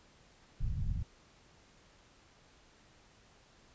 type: low-pass noise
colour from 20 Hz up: pink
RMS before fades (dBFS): -34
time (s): 0.6-1.03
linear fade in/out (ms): 10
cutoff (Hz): 130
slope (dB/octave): 24
effects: pink hiss -63 dBFS RMS until 3.74 s + resampled to 16000 Hz